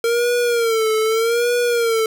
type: tone with vibrato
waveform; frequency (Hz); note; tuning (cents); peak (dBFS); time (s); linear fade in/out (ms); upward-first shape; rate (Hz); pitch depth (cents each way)
square; 459.7; A#4; -24; -16; 0.04-2.06; 2; sine; 0.82; 91
effects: none